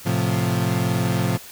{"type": "chord", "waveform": "35% pulse", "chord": "F major", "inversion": "first", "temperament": "equal", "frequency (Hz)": [110, 130.81, 174.61], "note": ["A2", "C3", "F3"], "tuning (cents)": [0, 0, 0], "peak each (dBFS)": -22, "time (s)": [0.05, 1.38], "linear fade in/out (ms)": 20, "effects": ["white hiss -41 dBFS RMS until 1.51 s"]}